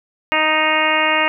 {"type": "harmonic tone", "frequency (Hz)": 311.1, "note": "D#4", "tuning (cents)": 0, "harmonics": [1, 2, 3, 4, 5, 6, 7, 8, 9], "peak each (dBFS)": [-27, -22, -21, -22, -27, -21, -21, -23, -22], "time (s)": [0.32, 1.28], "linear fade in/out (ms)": 0, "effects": []}